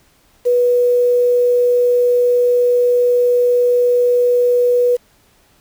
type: tone with quantisation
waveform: sine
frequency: 488.8 Hz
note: B4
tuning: 18 cents flat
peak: -10 dBFS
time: 0.45-4.97 s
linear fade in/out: 20 ms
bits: 6
effects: pink hiss -54 dBFS RMS until 5.6 s